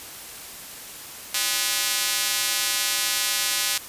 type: tone with high-pass filter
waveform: square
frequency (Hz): 113.9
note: A#2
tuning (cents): -40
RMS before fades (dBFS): -24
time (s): 1.34-3.78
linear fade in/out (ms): 5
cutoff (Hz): 3200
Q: 0.55
effects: white hiss -39 dBFS RMS until 3.88 s + resampled to 32000 Hz